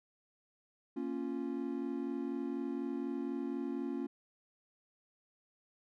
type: chord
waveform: triangle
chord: Bb minor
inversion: none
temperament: equal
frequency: 233.1 / 277.2 / 349.2 Hz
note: Bb3 / Db4 / F4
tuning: 0 / 0 / 0 cents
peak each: -39 / -36 / -39 dBFS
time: 0.96-4.07 s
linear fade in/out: 10 ms
effects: none